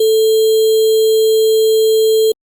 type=tone with sample-and-hold; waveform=sine; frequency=440 Hz; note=A4; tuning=in tune; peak=-8 dBFS; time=0-2.32 s; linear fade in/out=5 ms; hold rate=3675 Hz; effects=Opus 32 kbps